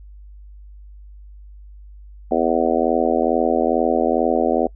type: harmonic tone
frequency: 82.3 Hz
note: E2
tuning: 2 cents flat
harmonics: 3 / 4 / 5 / 6 / 7 / 8 / 9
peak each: -23 / -23 / -23 / -23 / -23 / -23 / -23 dBFS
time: 2.31-4.67 s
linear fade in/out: 5 ms
effects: noise-tail reverb RT60 0.1 s tail -25 dB re dry + added 50 Hz sine -38 dBFS peak until 4.75 s